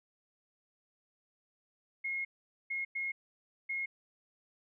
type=tone bursts at uneven times; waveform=sine; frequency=2156 Hz; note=C#7; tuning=49 cents flat; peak=-33 dBFS; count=4; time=2.04-2.25 / 2.7-2.85 / 2.95-3.12 / 3.69-3.86 s; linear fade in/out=10 ms; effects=none